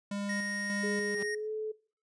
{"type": "tone with tremolo", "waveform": "square", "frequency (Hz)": 201.8, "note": "G#3", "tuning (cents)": -49, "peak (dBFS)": -34, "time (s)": [0.11, 1.15], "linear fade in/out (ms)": 5, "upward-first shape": "square", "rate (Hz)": 1.7, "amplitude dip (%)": 45}
{"type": "tone", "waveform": "square", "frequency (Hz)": 1864, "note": "A#6", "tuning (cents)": -1, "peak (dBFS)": -35, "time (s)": [0.29, 1.35], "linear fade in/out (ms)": 5}
{"type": "tone with pitch glide", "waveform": "sine", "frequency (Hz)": [415.3, 432.7], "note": ["G#4", "A4"], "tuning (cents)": [0, -29], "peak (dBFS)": -33, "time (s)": [0.83, 1.72], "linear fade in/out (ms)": 10, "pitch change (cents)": 71, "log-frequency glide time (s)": [1.22, 1.5]}
{"type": "tone with exponential growth", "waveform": "sawtooth", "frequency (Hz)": 197.3, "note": "G3", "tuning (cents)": 11, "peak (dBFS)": -33, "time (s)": [1.04, 1.23], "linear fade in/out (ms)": 2, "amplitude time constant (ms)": 40}
{"effects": ["noise-tail reverb RT60 0.4 s tail -21 dB re dry", "resampled to 22050 Hz"]}